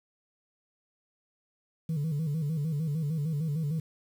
sine tone with vibrato, 152.9 Hz, D#3, 30 cents flat, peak -25 dBFS, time 1.89-3.8 s, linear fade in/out 5 ms, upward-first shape square, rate 6.6 Hz, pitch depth 97 cents each way, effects tanh soft clip ceiling -26 dBFS + 9-bit

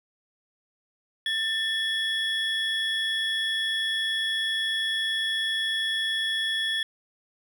triangle tone pair together, 1783 / 3366 Hz, A6 / G#7, +22 / +23 cents, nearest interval major seventh, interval 1101 cents, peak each -27 / -25 dBFS, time 1.26-6.83 s, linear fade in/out 2 ms, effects none

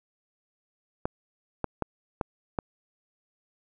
clicks, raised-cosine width 1 ms, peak -13 dBFS, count 5, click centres 1.055 / 1.643 / 1.823 / 2.212 / 2.588 s, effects none

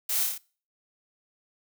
blue noise with echo, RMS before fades -29 dBFS, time 0.09-0.24 s, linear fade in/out 5 ms, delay 28 ms, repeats 5, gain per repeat -2 dB, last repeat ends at 0.38 s, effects noise-tail reverb RT60 0.4 s tail -23 dB re dry

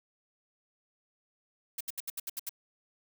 blue noise bursts, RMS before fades -36 dBFS, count 8, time 1.78-2.493 s, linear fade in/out 5 ms, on 27 ms, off 71 ms, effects none

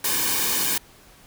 white noise with comb filter, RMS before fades -23 dBFS, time 0.04-0.78 s, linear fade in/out 5 ms, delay 1.5 ms, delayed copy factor -0.65, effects pink hiss -51 dBFS RMS until 1.26 s

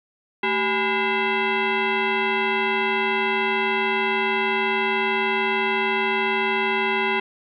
sine tone with frequency modulation, 830.6 Hz, G#5, in tune, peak -19 dBFS, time 0.43-7.2 s, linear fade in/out 5 ms, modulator 609 Hz, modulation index 3.3, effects 10-bit

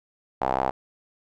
sawtooth tone with band-pass filter, 65.41 Hz, C2, in tune, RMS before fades -25 dBFS, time 0.41-0.71 s, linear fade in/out 10 ms, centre 800 Hz, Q 3.6, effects none

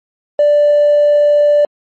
sine tone with hard clipping, 587.3 Hz, D5, in tune, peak -7 dBFS, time 0.39-1.65 s, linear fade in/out 2 ms, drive 1 dB, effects MP3 32 kbps

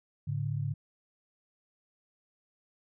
sine tone pair together, 107.7 / 143.76 Hz, A2 / D3, -37 / -37 cents, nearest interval perfect fourth, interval 500 cents, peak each -33 / -32 dBFS, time 0.27-0.74 s, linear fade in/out 10 ms, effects none

